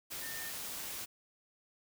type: tone in noise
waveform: sine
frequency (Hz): 1813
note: A#6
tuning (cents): -49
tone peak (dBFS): -45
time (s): 0.21-0.51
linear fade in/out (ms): 20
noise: white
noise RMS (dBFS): -42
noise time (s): 0.1-1.06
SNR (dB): -6
effects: none